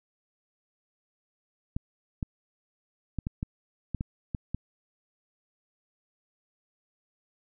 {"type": "clicks", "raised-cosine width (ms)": 5, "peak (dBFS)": -18, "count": 9, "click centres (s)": [1.765, 2.228, 3.187, 3.269, 3.429, 3.947, 4.009, 4.348, 4.546], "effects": []}